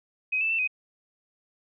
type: tone with pitch steps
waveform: sine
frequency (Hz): 2524 / 2640 / 2674 / 2511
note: D#7 / E7 / E7 / D#7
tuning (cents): +24 / +2 / +24 / +15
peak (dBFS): -23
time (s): 0.32-0.676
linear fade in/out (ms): 10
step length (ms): 89
effects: none